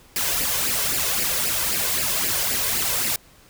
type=noise with flanger; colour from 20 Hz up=white; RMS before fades=-23 dBFS; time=0.16-3.16 s; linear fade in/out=2 ms; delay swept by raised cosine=0.4 to 2 ms; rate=3.8 Hz; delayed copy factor=+0.65; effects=pink hiss -52 dBFS RMS until 3.49 s